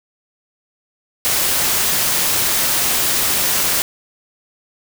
white noise, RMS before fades -17 dBFS, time 1.25-3.82 s, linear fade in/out 0 ms, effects none

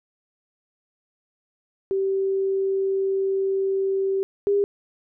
sine tone pair in turn, 387.4 / 403 Hz, G4 / G4, -20 / +48 cents, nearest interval minor second, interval 68 cents, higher second, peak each -20 / -17 dBFS, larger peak second, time 1.91-4.23 / 4.47-4.64 s, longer first, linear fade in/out 0 ms, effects none

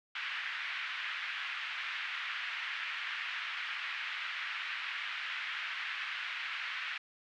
pink band-pass noise, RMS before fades -39 dBFS, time 0.15-6.98 s, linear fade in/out 5 ms, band 1500 to 3000 Hz, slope 24 dB/octave, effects none

